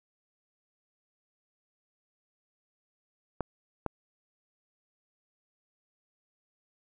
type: clicks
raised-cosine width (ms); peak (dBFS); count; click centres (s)
1; -16; 2; 3.407 / 3.863
effects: none